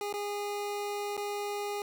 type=tone with dropouts; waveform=25% pulse; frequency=410 Hz; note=G#4; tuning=22 cents flat; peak=-29 dBFS; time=0.01-1.82 s; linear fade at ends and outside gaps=1 ms; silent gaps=0.127-0.139 / 1.168-1.176 s; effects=none